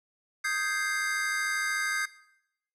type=chord; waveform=square; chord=Ab major seventh; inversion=second; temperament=equal; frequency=1244.5 / 1568 / 1661.2 / 2093 Hz; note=Eb6 / G6 / Ab6 / C7; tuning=0 / 0 / 0 / 0 cents; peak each=-37 / -32 / -36 / -32 dBFS; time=0.44-2.06 s; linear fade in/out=10 ms; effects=noise-tail reverb RT60 0.8 s tail -19 dB re dry + low-pass 12000 Hz 12 dB/octave